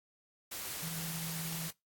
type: tone in noise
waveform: sine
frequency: 164 Hz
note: E3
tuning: 9 cents flat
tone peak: -41 dBFS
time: 0.82-1.69 s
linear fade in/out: 10 ms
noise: white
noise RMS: -41 dBFS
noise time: 0.51-1.71 s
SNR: -3 dB
effects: noise-tail reverb RT60 0.2 s tail -23 dB re dry + AAC 64 kbps